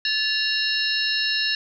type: tone cluster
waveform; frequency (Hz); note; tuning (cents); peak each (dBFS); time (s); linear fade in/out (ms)
sine; 1737 / 2781 / 3866 / 4274 / 5290; A6 / F7 / B7 / C8 / E8; -23 / -8 / -38 / +36 / +5; -27; 0.05-1.55; 2
effects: none